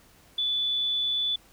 sine tone, 3471 Hz, A7, 24 cents flat, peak -24 dBFS, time 0.38-1.36 s, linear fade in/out 5 ms, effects pink hiss -57 dBFS RMS until 1.52 s

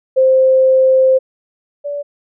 sine tone pair in turn, 523.3 / 576.5 Hz, C5 / D5, 0 / -32 cents, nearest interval major second, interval 168 cents, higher second, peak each -7 / -19 dBFS, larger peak first, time 0.16-1.19 / 1.84-2.03 s, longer first, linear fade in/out 20 ms, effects none

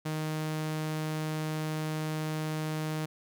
sawtooth tone, 155.6 Hz, D#3, in tune, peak -27 dBFS, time 0.05-3.06 s, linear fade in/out 10 ms, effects none

